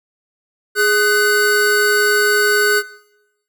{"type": "tone pair together", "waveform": "square", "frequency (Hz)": [415.3, 1501.5], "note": ["G#4", "F#6"], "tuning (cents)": [0, 25], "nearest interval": "octave + minor seventh", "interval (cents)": 2225, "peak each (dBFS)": [-17, -14], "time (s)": [0.75, 2.83], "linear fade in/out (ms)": 50, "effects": ["noise-tail reverb RT60 1.0 s tail -21 dB re dry"]}